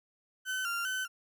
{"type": "tone with vibrato", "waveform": "35% pulse", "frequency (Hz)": 1453, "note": "F#6", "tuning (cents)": -32, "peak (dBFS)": -30, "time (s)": [0.45, 1.08], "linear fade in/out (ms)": 50, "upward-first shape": "square", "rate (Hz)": 2.5, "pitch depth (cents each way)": 79, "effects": []}